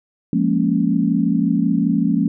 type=chord; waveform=sine; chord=Bb minor seventh; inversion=second; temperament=equal; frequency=174.61 / 207.7 / 233.1 / 277.2 Hz; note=F3 / Ab3 / Bb3 / Db4; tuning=0 / 0 / 0 / 0 cents; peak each=-20 dBFS; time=0.33-2.28 s; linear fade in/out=2 ms; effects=none